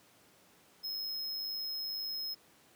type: tone with amplitude modulation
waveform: square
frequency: 5150 Hz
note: E8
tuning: 41 cents flat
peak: -35 dBFS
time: 0.83-2.35 s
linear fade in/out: 20 ms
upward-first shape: sine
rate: 102 Hz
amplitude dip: 30%
effects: pink hiss -63 dBFS RMS until 2.75 s + high-pass 150 Hz 12 dB/octave